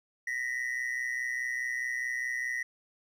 triangle ring-modulated tone, 1921 Hz, B6, 48 cents flat, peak -26 dBFS, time 0.27-2.63 s, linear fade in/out 5 ms, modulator 62.4 Hz, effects none

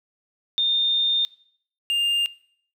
sine / triangle tone pair in turn, 3632 / 2806 Hz, A#7 / F7, -46 / +8 cents, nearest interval major third, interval 446 cents, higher first, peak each -18 dBFS, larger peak neither, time 0.58-1.25 / 1.9-2.26 s, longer first, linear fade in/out 0 ms, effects noise-tail reverb RT60 0.6 s tail -20 dB re dry

